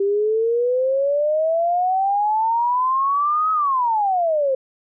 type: exponential two-way sweep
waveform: sine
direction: up then down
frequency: 392 to 1284 to 517 Hz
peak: -16 dBFS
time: 0-4.55 s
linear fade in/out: 5 ms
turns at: 3.52 s
effects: none